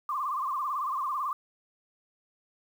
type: tone with vibrato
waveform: sine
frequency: 1117 Hz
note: C#6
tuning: 13 cents sharp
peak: -28 dBFS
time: 0.09-1.33 s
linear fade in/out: 2 ms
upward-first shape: sine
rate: 18 Hz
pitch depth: 140 cents each way
effects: 9-bit